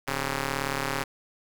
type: ring-modulated tone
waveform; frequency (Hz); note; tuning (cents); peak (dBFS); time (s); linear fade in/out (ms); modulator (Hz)
5% pulse; 138.59; C#3; 0; -13; 0.07-1.04; 10; 674
effects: none